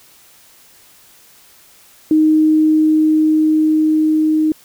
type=tone with level ramp; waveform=sine; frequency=311.1 Hz; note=D#4; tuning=in tune; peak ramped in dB=-8 to -11 dBFS; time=2.11-4.52 s; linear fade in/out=2 ms; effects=white hiss -47 dBFS RMS until 4.64 s